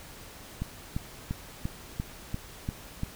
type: click train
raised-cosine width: 5 ms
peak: -18 dBFS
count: 8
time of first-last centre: 0.62-3.034 s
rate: 2.9 Hz
effects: pink hiss -47 dBFS RMS until 3.15 s